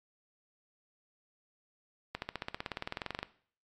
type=accelerating click train; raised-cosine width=0.3 ms; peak=-19 dBFS; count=21; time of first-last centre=2.15-3.23 s; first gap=71 ms; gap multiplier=0.97; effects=noise-tail reverb RT60 0.5 s tail -17 dB re dry + MP3 64 kbps